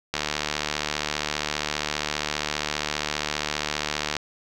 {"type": "click train", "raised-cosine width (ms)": 0.2, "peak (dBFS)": -7, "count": 303, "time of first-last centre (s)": [0.14, 4.167], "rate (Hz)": 75, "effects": ["8-bit"]}